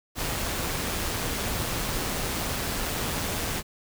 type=noise with amplitude modulation; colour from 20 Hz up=pink; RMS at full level=-28 dBFS; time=0.15-3.63 s; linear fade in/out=50 ms; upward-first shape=sine; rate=166 Hz; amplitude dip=30%; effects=none